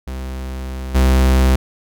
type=tone with level steps; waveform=45% pulse; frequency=65 Hz; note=C2; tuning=11 cents flat; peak=-24 / -10 dBFS; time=0.07-1.56 s; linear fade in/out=5 ms; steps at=0.94 s; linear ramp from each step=20 ms; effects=none